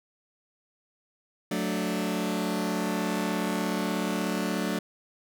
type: chord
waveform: sawtooth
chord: D major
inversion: first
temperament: just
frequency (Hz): 183.54 / 220.2 / 293.7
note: F#3 / A3 / D4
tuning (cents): -14 / +2 / 0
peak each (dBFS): -27 / -27 / -28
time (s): 1.51-4.79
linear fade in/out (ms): 5
effects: none